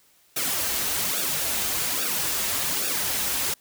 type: noise with flanger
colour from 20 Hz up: white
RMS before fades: -26 dBFS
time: 0.36-3.54 s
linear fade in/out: 5 ms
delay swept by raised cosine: 0.96 to 6.76 ms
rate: 1.2 Hz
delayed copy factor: -0.75
effects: white hiss -60 dBFS RMS until 3.6 s